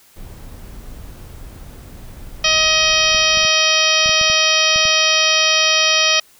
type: noise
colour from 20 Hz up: brown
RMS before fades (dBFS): -35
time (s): 0.16-3.46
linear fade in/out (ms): 10
type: harmonic tone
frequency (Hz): 630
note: D#5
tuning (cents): +21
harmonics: 1 / 2 / 3 / 4 / 5 / 6 / 7 / 8 / 9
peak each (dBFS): -23 / -23 / -23 / -18 / -18 / -23 / -24 / -21 / -20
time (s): 2.44-6.2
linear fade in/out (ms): 5
type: clicks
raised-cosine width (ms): 5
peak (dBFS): -19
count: 9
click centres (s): 3.147 / 3.373 / 3.45 / 4.06 / 4.093 / 4.213 / 4.3 / 4.76 / 4.854
effects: white hiss -50 dBFS RMS until 6.39 s